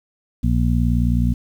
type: harmonic tone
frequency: 59.4 Hz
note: A#1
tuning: 33 cents sharp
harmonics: 1 / 2 / 3 / 4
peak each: -18 / -20 / -23 / -22 dBFS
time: 0.43-1.34 s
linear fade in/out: 10 ms
effects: 8-bit